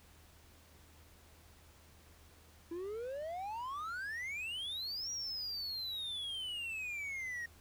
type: exponential two-way sweep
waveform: triangle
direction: up then down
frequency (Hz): 329.6 to 5750 to 1858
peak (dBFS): -37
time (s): 2.71-7.46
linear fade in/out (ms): 5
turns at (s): 5.11
effects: added 79 Hz sine -62 dBFS peak until 7.6 s + pink hiss -63 dBFS RMS until 7.6 s